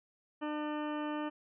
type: harmonic tone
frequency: 300.2 Hz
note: D4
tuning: 38 cents sharp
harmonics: 1 / 2 / 3 / 4 / 5 / 6 / 8 / 9 / 10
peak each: -36 / -42 / -43 / -45 / -51 / -50 / -56 / -57 / -54 dBFS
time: 0.41-1.3 s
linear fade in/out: 20 ms
effects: none